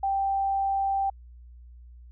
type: tone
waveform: sine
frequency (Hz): 784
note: G5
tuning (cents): 0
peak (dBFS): -23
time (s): 0.03-1.1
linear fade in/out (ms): 5
effects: added 60 Hz sine -45 dBFS peak until 2.11 s